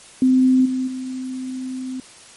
sine tone with level steps, 258.1 Hz, C4, 23 cents flat, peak -11 / -19 / -25 dBFS, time 0.22-2 s, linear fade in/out 2 ms, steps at 0.65 / 0.87 s, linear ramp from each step 10 ms, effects white hiss -44 dBFS RMS until 2.36 s + MP3 48 kbps

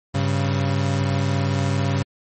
35% pulse tone pair together, 97.98 / 138 Hz, G2 / C#3, 0 / -7 cents, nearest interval tritone, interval 593 cents, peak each -20 dBFS, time 0.14-2.03 s, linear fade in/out 10 ms, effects MP3 32 kbps

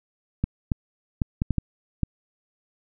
clicks, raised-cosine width 5 ms, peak -10 dBFS, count 7, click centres 0.44 / 0.718 / 1.218 / 1.419 / 1.507 / 1.583 / 2.033 s, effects none

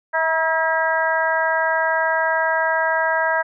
harmonic tone with a mistuned harmonic, 323.3 Hz, E4, 34 cents flat, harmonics 2 / 3 / 4 / 5 / 6, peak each -22 / -22 / -28 / -21 / -27 dBFS, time 0.13-3.43 s, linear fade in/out 20 ms, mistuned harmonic 3, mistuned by -23 cents, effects none

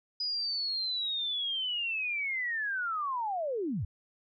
sine linear sweep, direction down, 4978 to 71.9 Hz, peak -30 dBFS, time 0.2-3.85 s, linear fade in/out 5 ms, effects none

